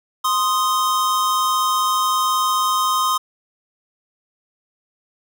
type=tone pair together; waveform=square; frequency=1045.8 / 1244.5 Hz; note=C6 / D#6; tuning=-1 / 0 cents; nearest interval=minor third; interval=301 cents; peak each=-20 dBFS; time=0.24-3.18 s; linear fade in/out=10 ms; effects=none